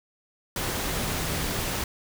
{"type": "tone in noise", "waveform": "sine", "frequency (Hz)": 164.81, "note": "E3", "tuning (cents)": 0, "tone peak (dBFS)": -36, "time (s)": [0.86, 1.44], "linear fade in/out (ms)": 2, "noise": "pink", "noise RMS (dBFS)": -29, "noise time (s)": [0.56, 1.84], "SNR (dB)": -10, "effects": []}